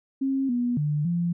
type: tone with pitch steps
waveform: sine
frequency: 269.3 / 242.9 / 148.6 / 172.2 Hz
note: C#4 / B3 / D3 / F3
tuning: -50 / -29 / +21 / -24 cents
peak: -22 dBFS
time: 0.21-1.33 s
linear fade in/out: 10 ms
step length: 280 ms
effects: none